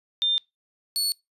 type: tone pair in turn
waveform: sine / sawtooth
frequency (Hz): 3600 / 4414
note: A7 / C#8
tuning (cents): +39 / -8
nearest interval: major third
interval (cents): 353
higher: second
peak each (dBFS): -20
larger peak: neither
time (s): 0.22-0.38 / 0.96-1.12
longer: neither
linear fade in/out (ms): 0
effects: noise-tail reverb RT60 0.2 s tail -23 dB re dry + resampled to 32000 Hz